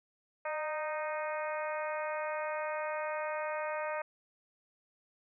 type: harmonic tone with a mistuned harmonic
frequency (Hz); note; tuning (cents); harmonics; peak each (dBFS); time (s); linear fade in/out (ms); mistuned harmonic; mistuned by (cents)
309.6; D#4; -9; 2 / 3 / 4 / 5 / 6 / 7 / 8; -36 / -40 / -42 / -44 / -46 / -47 / -48; 0.45-4.02; 5; 2; -33
effects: none